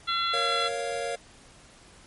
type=harmonic tone; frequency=680 Hz; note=F5; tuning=46 cents flat; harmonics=2 / 3 / 4 / 5 / 6; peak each=-27 / -36 / -38 / -30 / -33 dBFS; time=0.07-0.69 s; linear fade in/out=20 ms
type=chord; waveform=square; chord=Bb minor; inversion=none; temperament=equal with one note detuned; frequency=466.2 / 554.4 / 696.4 Hz; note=Bb4 / Db5 / F5; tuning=0 / 0 / -5 cents; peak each=-34 dBFS; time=0.33-1.16 s; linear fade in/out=10 ms
effects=pink hiss -53 dBFS RMS until 2.06 s + MP3 48 kbps